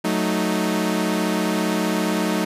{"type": "chord", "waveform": "sawtooth", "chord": "D# diminished", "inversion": "first", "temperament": "equal", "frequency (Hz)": [185, 220, 311.1], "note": ["F#3", "A3", "D#4"], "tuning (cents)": [0, 0, 0], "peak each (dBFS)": -20, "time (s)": [0.04, 2.45], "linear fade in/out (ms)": 10, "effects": ["resampled to 32000 Hz"]}